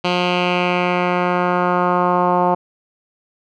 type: tone with low-pass filter sweep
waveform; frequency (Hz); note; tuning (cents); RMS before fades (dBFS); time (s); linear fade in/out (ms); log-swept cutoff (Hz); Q
10% pulse; 178.5; F3; +38; -17; 0.04-2.55; 10; 3500 to 900; 2.5
effects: none